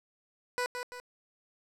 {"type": "tone with echo", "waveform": "15% pulse", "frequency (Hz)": 493.9, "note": "B4", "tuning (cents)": 0, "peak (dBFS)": -23, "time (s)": [0.58, 0.66], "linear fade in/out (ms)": 0, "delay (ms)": 170, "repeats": 2, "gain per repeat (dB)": -6, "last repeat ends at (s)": 1, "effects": ["low-pass 10000 Hz 12 dB/octave", "10-bit"]}